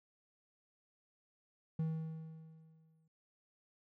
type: tone with exponential decay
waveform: triangle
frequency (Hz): 160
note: D#3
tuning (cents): +49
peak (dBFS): -30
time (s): 1.79-3.08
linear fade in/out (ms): 5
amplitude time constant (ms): 280
effects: none